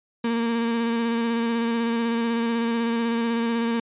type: tone with vibrato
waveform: 35% pulse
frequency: 231.8 Hz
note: A#3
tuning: 10 cents flat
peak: -20 dBFS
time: 0.24-3.8 s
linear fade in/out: 5 ms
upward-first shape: square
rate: 16 Hz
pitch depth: 17 cents each way
effects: resampled to 8000 Hz